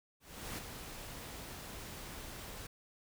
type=noise with ADSR envelope; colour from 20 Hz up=pink; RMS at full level=-41 dBFS; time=0.2-2.67 s; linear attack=380 ms; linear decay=14 ms; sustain=-6 dB; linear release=7 ms; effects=none